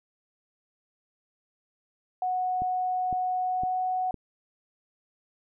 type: tone with pitch glide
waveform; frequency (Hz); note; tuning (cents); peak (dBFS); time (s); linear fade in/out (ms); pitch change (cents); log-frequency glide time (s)
sine; 736 to 740.3; F#5 to F#5; -9 to +1; -25; 2.22-4.11; 2; +10; 3.4-3.78
type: click train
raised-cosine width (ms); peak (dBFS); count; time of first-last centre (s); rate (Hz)
3; -25; 4; 2.62-4.143; 1.97
effects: none